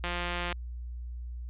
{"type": "click train", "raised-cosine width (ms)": 0.3, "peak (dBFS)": -17, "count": 86, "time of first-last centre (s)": [0.04, 0.526], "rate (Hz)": 175, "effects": ["added 60 Hz sine -36 dBFS peak until 1.49 s", "resampled to 8000 Hz"]}